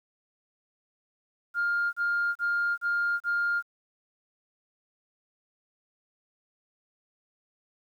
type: tone bursts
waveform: sine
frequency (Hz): 1406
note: F6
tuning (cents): +11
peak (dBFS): -23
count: 5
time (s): 1.54-3.626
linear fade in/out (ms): 50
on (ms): 390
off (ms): 34
effects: tanh soft clip ceiling -20 dBFS + 10-bit